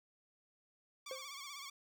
10% pulse tone with vibrato, 1129 Hz, C#6, 31 cents sharp, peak -38 dBFS, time 1.06-1.7 s, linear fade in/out 5 ms, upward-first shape sine, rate 16 Hz, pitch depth 76 cents each way
triangle tone with exponential decay, 523.3 Hz, C5, in tune, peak -37 dBFS, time 1.11-1.3 s, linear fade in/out 2 ms, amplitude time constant 41 ms
effects none

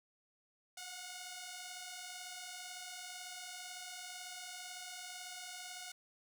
5% pulse beating tone pair, 715 / 733 Hz, F5 / F#5, +41 / -16 cents, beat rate 18 Hz, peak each -39 / -36 dBFS, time 0.77-5.92 s, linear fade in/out 5 ms, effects 12-bit

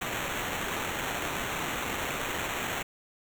white noise with sample-and-hold, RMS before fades -33 dBFS, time 0.01-2.83 s, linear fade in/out 10 ms, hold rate 4900 Hz, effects none

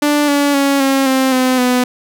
sawtooth tone with pitch steps, 293.7 / 285.8 / 278.2 / 270.7 / 263.5 / 256.4 / 249.6 Hz, D4 / D4 / C#4 / C#4 / C4 / C4 / B3, 0 / -47 / +6 / -41 / +12 / -35 / +19 cents, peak -7 dBFS, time 0.02-1.84 s, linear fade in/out 5 ms, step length 260 ms, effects none

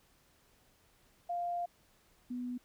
sine tone pair in turn, 698.5 / 247 Hz, F5 / B3, 0 / 0 cents, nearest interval octave + tritone, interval 1800 cents, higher first, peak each -33 / -36 dBFS, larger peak first, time 1.29-1.66 / 2.3-2.58 s, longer first, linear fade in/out 10 ms, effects pink hiss -68 dBFS RMS until 2.64 s

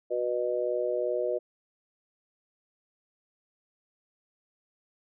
harmonic tone, 122.6 Hz, B2, 12 cents flat, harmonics 3 / 4 / 5, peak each -32 / -30 / -30 dBFS, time 0.1-1.39 s, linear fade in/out 20 ms, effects none

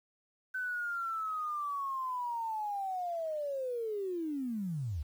sine linear sweep, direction down, 1525 to 65.41 Hz, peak -33 dBFS, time 0.54-5.03 s, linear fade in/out 10 ms, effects 10-bit

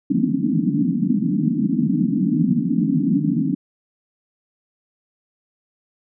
white band-pass noise, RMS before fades -19 dBFS, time 0.1-3.55 s, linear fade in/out 5 ms, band 150 to 300 Hz, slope 96 dB/octave, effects none

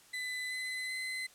35% pulse tone with pitch steps, 2006 / 2023 / 2041 Hz, B6 / B6 / C7, +26 / +41 / -44 cents, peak -34 dBFS, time 0.13-1.27 s, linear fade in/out 10 ms, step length 380 ms, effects white hiss -60 dBFS RMS until 1.34 s + low-pass 11000 Hz 12 dB/octave

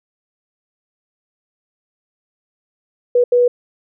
sine tone bursts at uneven times, 488.2 Hz, B4, 20 cents flat, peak -9 dBFS, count 2, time 3.15-3.24 / 3.32-3.48 s, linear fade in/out 5 ms, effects none

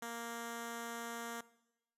5% pulse tone with notch filter, 233.1 Hz, A#3, in tune, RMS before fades -44 dBFS, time 0.02-1.41 s, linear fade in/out 5 ms, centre 2500 Hz, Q 1.6, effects noise-tail reverb RT60 0.9 s tail -19 dB re dry + resampled to 32000 Hz

